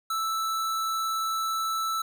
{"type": "tone", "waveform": "square", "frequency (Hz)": 1318.5, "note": "E6", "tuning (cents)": 0, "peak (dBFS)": -27, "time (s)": [0.1, 2.02], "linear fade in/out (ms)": 5, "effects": []}